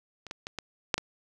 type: clicks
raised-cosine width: 0.2 ms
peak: -25 / -19 / -19 / -17 / -6 / -14 dBFS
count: 6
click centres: 0.267 / 0.311 / 0.469 / 0.587 / 0.942 / 0.98 s
effects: none